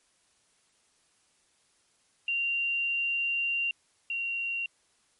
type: tone pair in turn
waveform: sine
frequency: 2770 / 2756 Hz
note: F7 / F7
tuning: -15 / -24 cents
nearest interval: unison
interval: 9 cents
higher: first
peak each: -26 / -29 dBFS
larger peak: first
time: 2.28-3.71 / 4.1-4.66 s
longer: first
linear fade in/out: 2 ms
effects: white hiss -68 dBFS RMS until 5.19 s + MP3 48 kbps